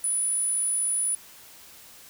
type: tone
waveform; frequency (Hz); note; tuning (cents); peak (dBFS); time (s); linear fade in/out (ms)
sine; 9956; D#9; 0; -23; 0.04-1.15; 2
effects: white hiss -49 dBFS RMS until 2.09 s